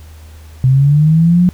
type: linear sweep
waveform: sine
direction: up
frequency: 127.4 to 182.1 Hz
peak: -6 dBFS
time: 0.64-1.49 s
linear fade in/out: 0 ms
effects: added 78 Hz sine -33 dBFS peak until 1.53 s + pink hiss -45 dBFS RMS until 1.53 s